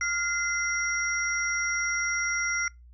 sine tone cluster, 1402 / 2059 / 5680 Hz, F6 / C7 / F8, +6 / -28 / +28 cents, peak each -30 / -28 / -33 dBFS, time 0.01-2.68 s, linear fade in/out 2 ms, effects noise-tail reverb RT60 0.2 s tail -25 dB re dry + added 60 Hz sine -48 dBFS peak until 2.93 s

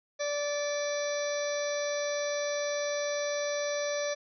harmonic tone with a mistuned harmonic, 582 Hz, D5, 16 cents flat, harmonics 1 / 2 / 3 / 4 / 6 / 7 / 8 / 9 / 10, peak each -30 / -43 / -40 / -43 / -46 / -45 / -48 / -49 / -40 dBFS, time 0.19-4.15 s, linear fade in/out 20 ms, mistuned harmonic 7, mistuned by -16 cents, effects none

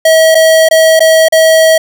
square tone with dropouts, 642 Hz, E5, 46 cents flat, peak -4 dBFS, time 0.05-1.78 s, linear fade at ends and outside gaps 5 ms, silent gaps 0.347-0.351 / 0.688-0.71 / 0.994-1.004 / 1.285-1.323 s, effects none

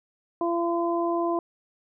harmonic tone, 340.6 Hz, F4, 43 cents flat, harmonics 1 / 2 / 3, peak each -25 / -28 / -30 dBFS, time 0.41-1.39 s, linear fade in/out 2 ms, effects none

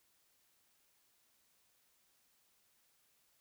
silence, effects white hiss -74 dBFS RMS until 3.4 s

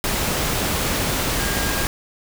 sine tone in noise, 1619 Hz, G#6, 45 cents flat, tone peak -29 dBFS, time 1.39-1.85 s, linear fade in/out 0 ms, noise pink, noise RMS -22 dBFS, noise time 0.04-1.87 s, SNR -10 dB, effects none

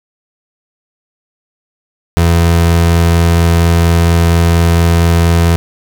30% pulse tone, 84.3 Hz, E2, 39 cents sharp, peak -4 dBFS, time 2.17-5.56 s, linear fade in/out 0 ms, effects none

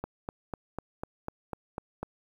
click train, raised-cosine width 1 ms, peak -20 dBFS, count 9, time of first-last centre 0.04-2.03 s, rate 4.02 Hz, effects 9-bit

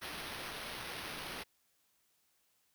white noise with sample-and-hold, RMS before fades -44 dBFS, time 0.01-1.44 s, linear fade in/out 20 ms, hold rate 7350 Hz, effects white hiss -75 dBFS RMS until 2.74 s

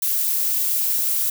violet noise with amplitude modulation, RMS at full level -19 dBFS, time 0.02-1.3 s, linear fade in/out 5 ms, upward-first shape sine, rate 242 Hz, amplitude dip 45%, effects none

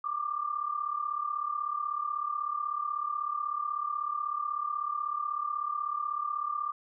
sine tone pair together, 1162.8 / 1199 Hz, D6 / D6, -18 / +36 cents, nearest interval minor second, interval 54 cents, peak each -34 / -32 dBFS, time 0.04-6.72 s, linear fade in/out 5 ms, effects none

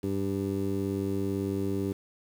15% pulse tone with low-pass filter, 98 Hz, G2, in tune, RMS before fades -30 dBFS, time 0.03-1.93 s, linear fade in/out 10 ms, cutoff 390 Hz, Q 2.4, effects 8-bit

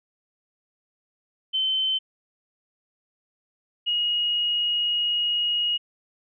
sine tone pair in turn, 3075 / 2884 Hz, G7 / F#7, -34 / -45 cents, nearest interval minor second, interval 111 cents, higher first, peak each -21 dBFS, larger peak neither, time 1.53-1.99 / 3.86-5.78 s, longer second, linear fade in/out 20 ms, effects none

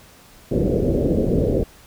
white low-pass noise, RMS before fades -19 dBFS, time 0.51-1.64 s, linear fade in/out 10 ms, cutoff 530 Hz, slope 48 dB/octave, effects pink hiss -48 dBFS RMS until 1.86 s

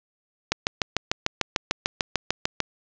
click train, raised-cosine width 0.2 ms, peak -4 dBFS, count 15, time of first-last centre 0.52-2.603 s, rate 6.72 Hz, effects resampled to 16000 Hz + 7-bit

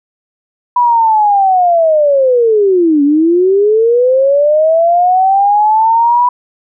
sine linear two-way sweep, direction down then up, 987.8 to 280.1 to 987.8 Hz, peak -6 dBFS, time 0.76-6.29 s, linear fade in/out 5 ms, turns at 3.03 s, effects none

